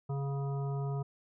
harmonic tone with a mistuned harmonic, 138.59 Hz, C#3, in tune, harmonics 1 / 3 / 5 / 7 / 9, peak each -32 / -42 / -46 / -49 / -51 dBFS, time 0.09-1.03 s, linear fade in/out 10 ms, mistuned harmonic 5, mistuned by +24 cents, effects none

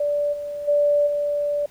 sine tone with level steps, 583 Hz, D5, 13 cents flat, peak -19 / -27 / -15 / -20 dBFS, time 0-1.66 s, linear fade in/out 5 ms, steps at 0.32 / 0.67 / 1.06 s, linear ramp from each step 20 ms, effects pink hiss -53 dBFS RMS until 1.7 s

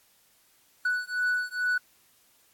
triangle beating tone pair, 1480 / 1482.3 Hz, F#6 / F#6, 0 / +3 cents, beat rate 2.3 Hz, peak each -27 dBFS, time 0.85-1.78 s, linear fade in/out 5 ms, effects white hiss -63 dBFS RMS until 2.53 s + AAC 64 kbps

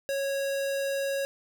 square tone, 551 Hz, C#5, 11 cents flat, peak -28 dBFS, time 0.09-1.25 s, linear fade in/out 0 ms, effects none

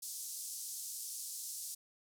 white band-pass noise, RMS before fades -44 dBFS, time 0.02-1.75 s, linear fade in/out 10 ms, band 5100 to 12000 Hz, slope 24 dB/octave, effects none

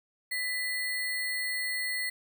sine tone with sample-and-hold, 1989 Hz, B6, 12 cents sharp, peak -29 dBFS, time 0.31-2.1 s, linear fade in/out 10 ms, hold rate 6300 Hz, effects none

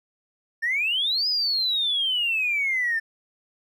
triangle exponential two-way sweep, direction up then down, 1773 to 5070 to 1773 Hz, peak -18 dBFS, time 0.62-3 s, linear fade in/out 20 ms, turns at 1.28 s, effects tanh soft clip ceiling -19 dBFS

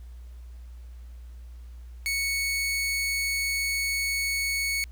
sawtooth tone, 2217 Hz, C#7, in tune, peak -22 dBFS, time 2.06-4.84 s, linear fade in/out 0 ms, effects added 60 Hz sine -40 dBFS peak until 4.91 s + pink hiss -63 dBFS RMS until 4.91 s

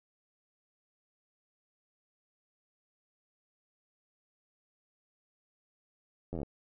slowing click train, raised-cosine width 2 ms, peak -25 dBFS, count 9, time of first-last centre 6.33-6.431 s, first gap 11 ms, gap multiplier 1.04, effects none

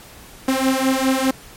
sawtooth beating tone pair, 261.6 / 266.5 Hz, C4 / C4, 0 / +32 cents, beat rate 4.9 Hz, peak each -15 dBFS, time 0.48-1.31 s, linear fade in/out 5 ms, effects pink hiss -42 dBFS RMS until 1.56 s + MP3 64 kbps

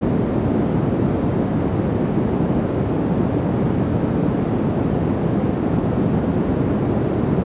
white band-pass noise, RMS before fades -19 dBFS, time 0.01-7.44 s, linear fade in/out 20 ms, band 100 to 280 Hz, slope 12 dB/octave, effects resampled to 8000 Hz

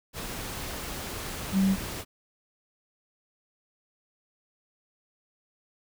sine tone in noise, 192.8 Hz, G3, 28 cents flat, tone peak -20 dBFS, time 1.52-1.77 s, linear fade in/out 50 ms, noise pink, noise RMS -36 dBFS, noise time 0.13-2.05 s, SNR +13 dB, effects none

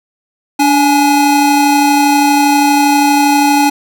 square tone pair together, 290 / 837.5 Hz, D4 / G#5, -22 / +14 cents, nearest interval octave + tritone, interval 1836 cents, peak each -11 / -11 dBFS, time 0.59-3.7 s, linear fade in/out 10 ms, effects none

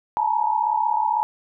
sine tone cluster, 851 / 887 / 953 Hz, G#5 / A5 / A#5, +42 / +14 / +38 cents, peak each -23 dBFS, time 0.17-1.23 s, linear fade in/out 0 ms, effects none

